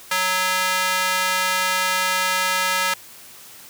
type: tone with high-pass filter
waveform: square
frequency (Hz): 185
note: F#3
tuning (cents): 0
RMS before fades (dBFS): -21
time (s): 0.11-2.94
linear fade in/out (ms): 5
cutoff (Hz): 1300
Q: 1.1
effects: white hiss -43 dBFS RMS until 3.69 s + high-pass 60 Hz 12 dB/octave